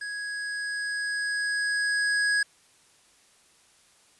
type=tone with level ramp; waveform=square; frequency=1661.2 Hz; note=G#6; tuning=in tune; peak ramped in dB=-33 to -22 dBFS; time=0.01-2.43 s; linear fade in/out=5 ms; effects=white hiss -60 dBFS RMS until 4.19 s + resampled to 24000 Hz